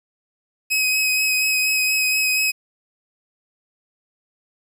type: tone with vibrato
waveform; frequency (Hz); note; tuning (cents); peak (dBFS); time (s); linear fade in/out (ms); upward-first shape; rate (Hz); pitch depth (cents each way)
sawtooth; 2537; D#7; +33; -14; 0.7-2.52; 20; sine; 4.2; 16
effects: 8-bit